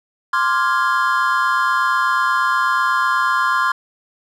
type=chord; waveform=triangle; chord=D half-diminished seventh; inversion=third; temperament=equal; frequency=1046.5 / 1174.7 / 1396.9 / 1661.2 Hz; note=C6 / D6 / F6 / Ab6; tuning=0 / 0 / 0 / 0 cents; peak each=-16 / -21 / -18 / -21 dBFS; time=0.33-3.72 s; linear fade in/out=5 ms; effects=none